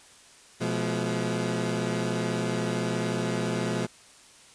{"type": "chord", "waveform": "20% pulse", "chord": "F diminished", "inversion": "second", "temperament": "equal with one note detuned", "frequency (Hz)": [123.47, 174.61, 213.1], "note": ["Cb3", "F3", "Ab3"], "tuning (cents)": [0, 0, 45], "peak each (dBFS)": -26, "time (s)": [0.6, 3.87], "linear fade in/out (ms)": 20, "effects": ["white hiss -53 dBFS RMS until 4.54 s", "resampled to 22050 Hz"]}